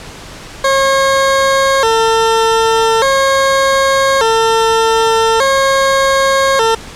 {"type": "tone with vibrato", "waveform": "20% pulse", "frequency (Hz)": 493.9, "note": "B4", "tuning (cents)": 0, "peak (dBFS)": -4, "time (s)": [0.64, 6.75], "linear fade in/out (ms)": 5, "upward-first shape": "square", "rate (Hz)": 0.42, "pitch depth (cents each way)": 160, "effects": ["pink hiss -31 dBFS RMS until 6.95 s", "low-pass 8000 Hz 12 dB/octave"]}